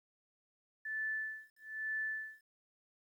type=tone with tremolo; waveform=sine; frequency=1751 Hz; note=A6; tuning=9 cents flat; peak=-34 dBFS; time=0.85-2.43 s; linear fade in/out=5 ms; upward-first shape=sine; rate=1.1 Hz; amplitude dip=100%; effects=12-bit

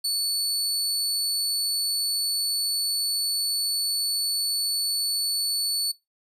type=tone; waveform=sawtooth; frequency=4454 Hz; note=C#8; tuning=7 cents sharp; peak=-20 dBFS; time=0.04-5.92 s; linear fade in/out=10 ms; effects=noise-tail reverb RT60 0.2 s tail -21 dB re dry + resampled to 32000 Hz

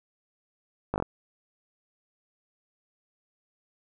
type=slowing click train; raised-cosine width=1 ms; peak=-13 dBFS; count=5; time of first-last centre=0.94-1.024 s; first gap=19 ms; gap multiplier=1.07; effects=none

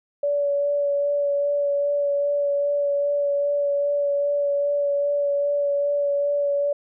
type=tone with vibrato; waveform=sine; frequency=572 Hz; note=D5; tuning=46 cents flat; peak=-19 dBFS; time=0.23-6.73 s; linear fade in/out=5 ms; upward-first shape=sine; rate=2.5 Hz; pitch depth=14 cents each way; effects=none

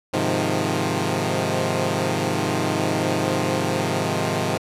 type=chord; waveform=10% pulse; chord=F minor seventh; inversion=first; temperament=equal; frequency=103.83 / 130.81 / 155.56 / 174.61 Hz; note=Ab2 / C3 / Eb3 / F3; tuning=0 / 0 / 0 / 0 cents; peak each=-18 dBFS; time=0.13-4.58 s; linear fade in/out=10 ms; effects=low-pass 11000 Hz 12 dB/octave

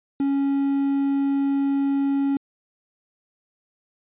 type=tone with quantisation; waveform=triangle; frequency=277.2 Hz; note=C#4; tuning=in tune; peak=-17 dBFS; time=0.2-2.37 s; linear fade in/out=2 ms; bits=7; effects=resampled to 8000 Hz

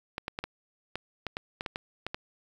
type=clicks; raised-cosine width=0.3 ms; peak=-17 dBFS; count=12; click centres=0.181 / 0.281 / 0.389 / 0.44 / 0.956 / 1.267 / 1.369 / 1.609 / 1.662 / 1.759 / 2.066 / 2.145 s; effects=8-bit

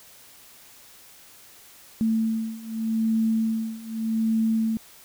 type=beating tone pair; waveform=sine; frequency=222.4 / 223.23 Hz; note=A3 / A3; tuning=+19 / +25 cents; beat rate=0.83 Hz; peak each=-26 / -24 dBFS; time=2.01-4.77 s; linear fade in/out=0 ms; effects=white hiss -50 dBFS RMS until 5.04 s

